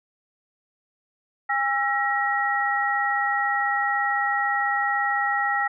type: tone cluster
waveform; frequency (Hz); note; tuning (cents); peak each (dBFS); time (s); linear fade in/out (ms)
sine; 812 / 1341 / 1902; G#5 / E6 / A#6; -39 / +29 / +34; -25 / -27 / -24; 1.49-5.68; 10
effects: none